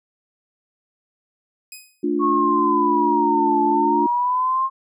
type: tone with exponential decay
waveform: 10% pulse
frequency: 2509 Hz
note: D#7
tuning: 14 cents sharp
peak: -24 dBFS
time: 1.72-2.05 s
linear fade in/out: 2 ms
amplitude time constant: 71 ms
type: chord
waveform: sine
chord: D minor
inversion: second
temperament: just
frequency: 220.2 / 293.7 / 352.4 Hz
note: A3 / D4 / F4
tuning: +2 / 0 / +16 cents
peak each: -27 / -21 / -22 dBFS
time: 2.03-4.07 s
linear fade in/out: 10 ms
type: linear two-way sweep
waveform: sine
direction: down then up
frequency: 1106 to 869 to 1069 Hz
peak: -17 dBFS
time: 2.19-4.7 s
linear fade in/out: 50 ms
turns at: 3.62 s
effects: none